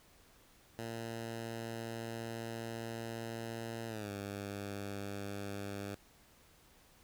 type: tone with pitch glide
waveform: 10% pulse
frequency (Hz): 114.7 to 100.43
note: A#2 to G2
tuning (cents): -28 to +42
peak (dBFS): -32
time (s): 0.79-5.95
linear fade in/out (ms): 0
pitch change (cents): -230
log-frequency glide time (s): 3.87-4.11
effects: pink hiss -64 dBFS RMS until 7.03 s